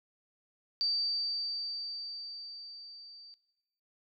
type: tone with level ramp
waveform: sine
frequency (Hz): 4636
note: D8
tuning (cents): -23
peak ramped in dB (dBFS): -27 to -50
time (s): 0.81-3.34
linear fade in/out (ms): 0
effects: noise-tail reverb RT60 1.0 s tail -18 dB re dry